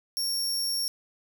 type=tone; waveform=sawtooth; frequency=5510 Hz; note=F8; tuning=24 cents flat; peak=-24 dBFS; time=0.17-0.88 s; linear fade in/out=0 ms; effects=none